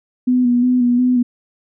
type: tone with vibrato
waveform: sine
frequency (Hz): 246.9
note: B3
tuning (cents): 0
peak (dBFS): -11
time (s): 0.27-1.23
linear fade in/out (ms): 10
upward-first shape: square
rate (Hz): 2.8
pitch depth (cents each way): 27
effects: none